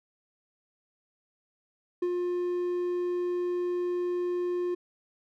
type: tone with ADSR envelope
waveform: triangle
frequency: 354.9 Hz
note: F4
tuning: 28 cents sharp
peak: -22 dBFS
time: 2.02-4.75 s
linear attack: 6 ms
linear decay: 53 ms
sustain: -3 dB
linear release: 10 ms
effects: none